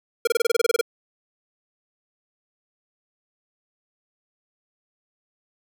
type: tone bursts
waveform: square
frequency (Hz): 466.2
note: A#4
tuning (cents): 0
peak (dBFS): -17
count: 12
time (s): 0.25-0.812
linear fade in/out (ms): 5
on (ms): 23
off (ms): 26
effects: none

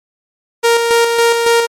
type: tone with tremolo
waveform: sawtooth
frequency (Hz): 466.2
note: A#4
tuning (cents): 0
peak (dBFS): -4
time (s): 0.63-1.67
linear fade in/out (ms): 20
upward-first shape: square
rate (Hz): 3.6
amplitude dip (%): 40
effects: low-pass 12000 Hz 12 dB/octave + MP3 64 kbps

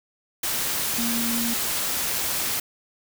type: tone in noise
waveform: sine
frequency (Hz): 233.3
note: A#3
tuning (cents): +2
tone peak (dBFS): -26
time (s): 0.98-1.54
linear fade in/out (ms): 5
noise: white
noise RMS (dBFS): -26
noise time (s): 0.43-2.6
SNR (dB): -3
effects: none

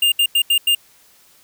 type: tone bursts at uneven times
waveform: square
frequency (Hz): 2808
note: F7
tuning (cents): +9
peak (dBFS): -13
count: 5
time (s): 0.02-0.12 / 0.19-0.26 / 0.35-0.42 / 0.5-0.58 / 0.67-0.75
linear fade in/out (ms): 5
effects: white hiss -52 dBFS RMS until 1.43 s

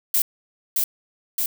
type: noise with echo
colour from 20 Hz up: violet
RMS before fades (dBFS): -19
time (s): 0.14-0.22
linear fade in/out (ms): 2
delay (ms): 620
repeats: 2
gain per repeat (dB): -2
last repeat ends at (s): 1.46
effects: none

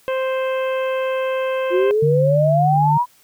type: harmonic tone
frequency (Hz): 523.3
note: C5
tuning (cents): 0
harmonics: 1 / 2 / 3 / 4 / 5 / 6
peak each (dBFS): -19 / -28 / -32 / -37 / -33 / -39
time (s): 0.08-1.91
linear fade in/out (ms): 0
type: exponential sweep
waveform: sine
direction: up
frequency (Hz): 349.2 to 1000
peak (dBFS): -14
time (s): 1.7-3.06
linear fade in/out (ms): 50
type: tone with pitch glide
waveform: sine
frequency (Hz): 146.83 to 149.57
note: D3 to D3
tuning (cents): 0 to +32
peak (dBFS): -16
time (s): 2.02-2.98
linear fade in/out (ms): 10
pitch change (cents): +32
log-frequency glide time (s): 2.28-2.37
effects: white hiss -54 dBFS RMS until 3.23 s

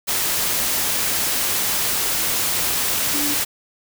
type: tone in noise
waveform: sine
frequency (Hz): 292.7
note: D4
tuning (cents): -6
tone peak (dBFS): -26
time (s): 3.13-3.35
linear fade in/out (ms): 20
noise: white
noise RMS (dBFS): -21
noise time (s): 0.07-3.45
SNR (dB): -8
effects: none

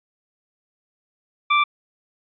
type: tone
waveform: 25% pulse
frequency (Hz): 1174.7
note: D6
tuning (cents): 0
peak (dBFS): -11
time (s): 1.5-1.64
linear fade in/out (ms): 10
effects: resampled to 11025 Hz

